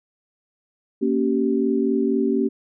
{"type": "chord", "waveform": "sine", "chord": "G diminished", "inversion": "first", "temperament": "equal with one note detuned", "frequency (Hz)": [233.1, 277.2, 385.7], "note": ["Bb3", "Db4", "G4"], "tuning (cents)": [0, 0, -28], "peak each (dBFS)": -22, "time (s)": [1.01, 2.49], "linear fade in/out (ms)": 20, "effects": []}